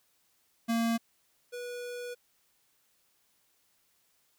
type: tone pair in turn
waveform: square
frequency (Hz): 230 / 487.4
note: A#3 / B4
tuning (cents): -23 / -23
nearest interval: octave + minor second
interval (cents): 1300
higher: second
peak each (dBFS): -27 / -38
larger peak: first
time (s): 0.68-0.98 / 1.52-2.15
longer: second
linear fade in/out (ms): 20
effects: white hiss -71 dBFS RMS until 4.38 s